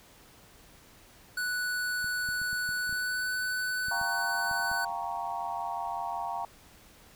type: tone with pitch glide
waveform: square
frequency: 1480 to 1498.1 Hz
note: F#6 to F#6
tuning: 0 to +21 cents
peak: -30 dBFS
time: 1.37-4.85 s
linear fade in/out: 5 ms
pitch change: +21 cents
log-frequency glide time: 2.76-3.3 s
type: clicks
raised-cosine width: 5 ms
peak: -34 dBFS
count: 11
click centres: 2.044 / 2.289 / 2.416 / 2.53 / 2.691 / 2.894 / 2.927 / 3.884 / 4.014 / 4.513 / 4.715 s
type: chord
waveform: sine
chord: G half-diminished seventh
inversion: third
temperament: equal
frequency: 698.5 / 784 / 932.3 / 1108.7 Hz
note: F5 / G5 / Bb5 / Db6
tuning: 0 / 0 / 0 / 0 cents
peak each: -37 / -37 / -35 / -41 dBFS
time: 3.91-6.45 s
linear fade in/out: 2 ms
effects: pink hiss -56 dBFS RMS until 7.15 s